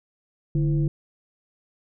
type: tone with frequency modulation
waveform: sine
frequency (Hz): 146.83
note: D3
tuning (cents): 0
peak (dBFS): -19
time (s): 0.55-0.88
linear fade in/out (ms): 2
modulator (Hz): 185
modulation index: 0.66
effects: none